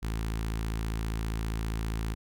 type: tone with notch filter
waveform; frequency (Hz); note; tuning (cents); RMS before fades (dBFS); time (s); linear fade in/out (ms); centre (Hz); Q
sawtooth; 55; A1; 0; -32; 0.02-2.15; 20; 580; 1.4
effects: none